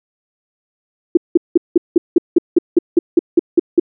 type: tone bursts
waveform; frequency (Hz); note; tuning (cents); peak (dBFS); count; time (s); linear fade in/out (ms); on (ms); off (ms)
sine; 342.8; F4; -32; -4; 14; 1.15-3.798; 5; 22; 180
effects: none